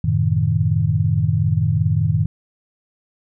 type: chord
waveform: sine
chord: F# diminished seventh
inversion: none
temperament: equal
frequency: 92.5 / 110 / 130.81 / 155.56 Hz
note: F#2 / A2 / C3 / Eb3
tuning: 0 / 0 / 0 / 0 cents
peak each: -21 / -19 / -24 / -19 dBFS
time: 0.04-2.26 s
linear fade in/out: 5 ms
effects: none

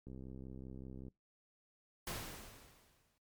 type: click train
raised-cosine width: 3 ms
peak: -37 dBFS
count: 67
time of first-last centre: 0.07-1.082 s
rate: 65.2 Hz
type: noise with exponential decay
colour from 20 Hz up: pink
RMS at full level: -40 dBFS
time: 2.07-3.18 s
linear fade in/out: 2 ms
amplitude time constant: 240 ms
effects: noise-tail reverb RT60 0.2 s tail -22 dB re dry + MP3 96 kbps

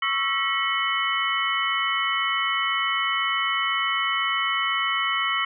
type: tone cluster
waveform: sine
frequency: 1110 / 1326 / 1922 / 2186 / 3004 Hz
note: C#6 / E6 / B6 / C#7 / F#7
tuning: +2 / +10 / -48 / -25 / +26 cents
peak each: -28 dBFS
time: 0.02-5.45 s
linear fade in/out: 5 ms
effects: none

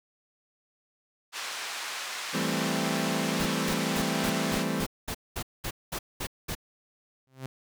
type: band-pass noise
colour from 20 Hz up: pink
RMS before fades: -36 dBFS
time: 1.32-4.66 s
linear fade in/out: 50 ms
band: 1100 to 7100 Hz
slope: 12 dB/octave
type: chord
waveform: sawtooth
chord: A minor seventh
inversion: second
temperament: equal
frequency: 164.81 / 196 / 220 / 261.6 Hz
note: E3 / G3 / A3 / C4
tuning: 0 / 0 / 0 / 0 cents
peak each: -29 dBFS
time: 2.33-4.86 s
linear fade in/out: 20 ms
type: noise bursts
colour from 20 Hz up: pink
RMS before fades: -33 dBFS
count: 12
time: 3.39-6.552 s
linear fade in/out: 10 ms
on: 71 ms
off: 210 ms
type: tone with exponential growth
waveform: sawtooth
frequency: 131.5 Hz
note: C3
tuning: 9 cents sharp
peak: -28 dBFS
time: 7.27-7.46 s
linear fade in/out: 0 ms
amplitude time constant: 40 ms
effects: none

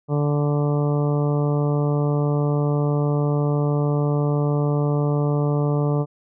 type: harmonic tone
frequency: 146.2 Hz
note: D3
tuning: 7 cents flat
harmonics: 1 / 2 / 3 / 4 / 5 / 6 / 7 / 8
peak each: -19 / -27 / -26 / -30 / -35 / -37 / -38 / -37 dBFS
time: 0.08-6.06 s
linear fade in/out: 50 ms
effects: none

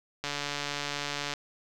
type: click train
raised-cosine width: 0.2 ms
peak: -15 dBFS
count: 159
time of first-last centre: 0.24-1.337 s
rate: 144 Hz
effects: none

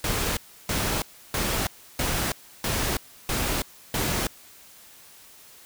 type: noise bursts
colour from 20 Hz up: pink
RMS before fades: -26 dBFS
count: 7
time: 0.04-4.27 s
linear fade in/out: 2 ms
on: 330 ms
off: 320 ms
effects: white hiss -50 dBFS RMS until 5.65 s

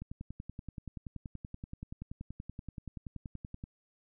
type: click train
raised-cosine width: 5 ms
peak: -29 dBFS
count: 39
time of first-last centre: 0.02-3.639 s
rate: 10.5 Hz
effects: none

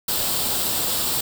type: noise with comb filter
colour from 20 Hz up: white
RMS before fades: -23 dBFS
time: 0.08-1.21 s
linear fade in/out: 5 ms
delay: 0.24 ms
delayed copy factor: +0.55
effects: none

